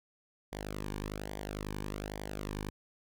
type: tone with flanger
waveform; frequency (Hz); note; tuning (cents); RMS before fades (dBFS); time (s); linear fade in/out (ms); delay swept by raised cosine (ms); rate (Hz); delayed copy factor
sawtooth; 51; G#1; -31; -40; 0.52-2.7; 10; 0.74 to 1.52; 1.2; -0.75
effects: none